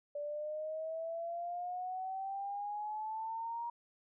sine exponential sweep, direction up, 580 to 948 Hz, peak -37 dBFS, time 0.15-3.7 s, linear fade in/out 5 ms, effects none

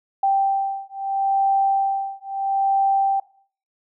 sine beating tone pair, 783 / 783.76 Hz, G5 / G5, -2 / -1 cents, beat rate 0.76 Hz, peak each -21 dBFS, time 0.23-3.2 s, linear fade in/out 5 ms, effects noise-tail reverb RT60 0.5 s tail -19 dB re dry

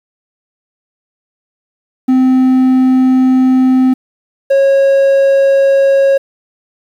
triangle tone pair in turn, 258.4 / 547.5 Hz, C4 / C#5, -21 / -22 cents, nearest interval octave + minor second, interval 1299 cents, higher second, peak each -4 dBFS, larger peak neither, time 2.08-3.94 / 4.5-6.18 s, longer first, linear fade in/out 10 ms, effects 7-bit

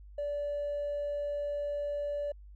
sine tone with hard clipping, 580 Hz, D5, 22 cents flat, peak -32 dBFS, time 0.18-2.32 s, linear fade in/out 5 ms, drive 1 dB, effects added 50 Hz sine -48 dBFS peak until 2.55 s

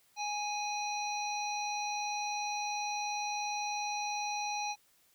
harmonic tone with a mistuned harmonic, 830 Hz, G#5, 1 cent flat, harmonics 1 / 3 / 5 / 7, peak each -35 / -40 / -42 / -43 dBFS, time 0.16-4.76 s, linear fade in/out 50 ms, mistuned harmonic 5, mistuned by -34 cents, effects white hiss -68 dBFS RMS until 5.14 s

